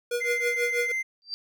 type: tone with tremolo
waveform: square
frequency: 481.4 Hz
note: B4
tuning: 44 cents flat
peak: -24 dBFS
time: 0.11-0.92 s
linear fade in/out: 5 ms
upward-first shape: triangle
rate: 6.2 Hz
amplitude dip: 100%
type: tone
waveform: triangle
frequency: 2080 Hz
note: C7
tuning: 11 cents flat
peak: -24 dBFS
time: 0.2-1.03 s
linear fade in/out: 20 ms
type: tone with exponential growth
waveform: sine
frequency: 4689 Hz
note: D8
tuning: 4 cents flat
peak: -26 dBFS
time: 1.22-1.34 s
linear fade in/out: 0 ms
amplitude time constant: 26 ms
effects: none